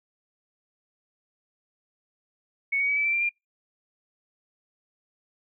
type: tone with pitch steps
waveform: sine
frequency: 2217 / 2247 / 2277 / 2307 / 2338 / 2369 / 2401 Hz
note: C#7 / C#7 / C#7 / D7 / D7 / D7 / D7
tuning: 0 / +23 / +46 / -31 / -8 / +14 / +38 cents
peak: -22 dBFS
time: 2.72-3.294 s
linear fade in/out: 10 ms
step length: 82 ms
effects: noise-tail reverb RT60 0.2 s tail -26 dB re dry